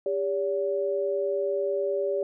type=tone pair together; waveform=sine; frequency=400 / 570.6 Hz; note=G4 / C#5; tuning=+35 / +50 cents; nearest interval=tritone; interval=615 cents; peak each=-27 dBFS; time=0.06-2.23 s; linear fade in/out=2 ms; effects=none